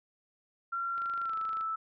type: tone with pitch glide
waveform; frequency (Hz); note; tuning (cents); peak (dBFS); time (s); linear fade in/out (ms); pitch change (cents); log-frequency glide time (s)
sine; 1371 to 1315.9; F6 to E6; -32 to -3; -31; 0.72-1.76; 10; -71; 1.23-1.34
type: click train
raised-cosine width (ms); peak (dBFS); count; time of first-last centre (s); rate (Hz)
0.3; -34; 17; 0.98-1.61; 25.4
effects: none